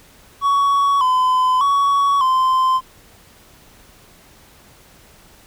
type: tone with pitch steps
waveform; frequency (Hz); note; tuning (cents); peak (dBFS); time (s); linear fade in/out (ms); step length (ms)
triangle; 1121 / 1018 / 1122 / 1037; C#6 / C6 / C#6 / C6; +19 / -48 / +21 / -16; -11; 0.41-2.81; 50; 600
effects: pink hiss -48 dBFS RMS until 5.46 s